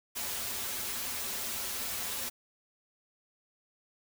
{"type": "noise with comb filter", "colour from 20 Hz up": "white", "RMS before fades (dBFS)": -36, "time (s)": [0.15, 2.3], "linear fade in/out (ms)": 20, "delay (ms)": 6.4, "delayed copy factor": -0.85, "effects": []}